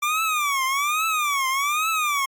25% pulse tone with vibrato, 1172 Hz, D6, 4 cents flat, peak -17 dBFS, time 0.02-2.26 s, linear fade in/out 10 ms, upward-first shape triangle, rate 1.2 Hz, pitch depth 210 cents each way, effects AAC 64 kbps

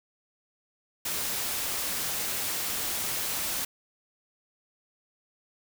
white noise, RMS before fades -31 dBFS, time 1.05-3.65 s, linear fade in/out 5 ms, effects none

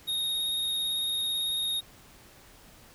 square tone with vibrato, 3729 Hz, A#7, in tune, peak -28 dBFS, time 0.07-1.81 s, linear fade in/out 20 ms, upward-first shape square, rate 18 Hz, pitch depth 13 cents each way, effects pink hiss -54 dBFS RMS until 2.94 s

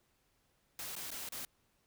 white noise with dropouts, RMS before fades -43 dBFS, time 0.79-1.45 s, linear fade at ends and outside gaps 1 ms, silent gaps 0.954-0.964 / 1.105-1.115 / 1.289-1.322 s, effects pink hiss -75 dBFS RMS until 1.86 s

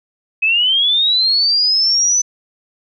sine linear sweep, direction up, 2535 to 6060 Hz, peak -11 dBFS, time 0.42-2.22 s, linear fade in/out 10 ms, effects none

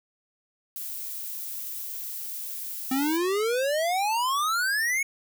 violet noise, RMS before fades -35 dBFS, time 0.76-3.17 s, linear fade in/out 0 ms
square exponential sweep, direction up, 256.5 to 2235 Hz, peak -24 dBFS, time 2.91-5.03 s, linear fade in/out 5 ms
effects none

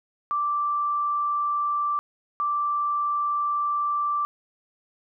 sine tone bursts at uneven times, 1172 Hz, D6, 4 cents flat, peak -22 dBFS, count 2, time 0.31-1.99 / 2.4-4.25 s, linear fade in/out 0 ms, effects none

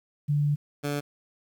sine / 15% pulse tone pair in turn, 146.2 / 144.77 Hz, D3 / D3, -7 / -24 cents, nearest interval unison, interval 17 cents, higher first, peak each -21 dBFS, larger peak neither, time 0.28-0.56 / 0.83-1.01 s, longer first, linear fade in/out 20 ms, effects 10-bit

